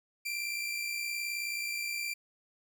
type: tone pair together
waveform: sawtooth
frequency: 2354 / 2413 Hz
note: D7 / D7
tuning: +3 / +46 cents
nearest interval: unison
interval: 43 cents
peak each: -31 / -37 dBFS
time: 0.25-2.14 s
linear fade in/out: 10 ms
effects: none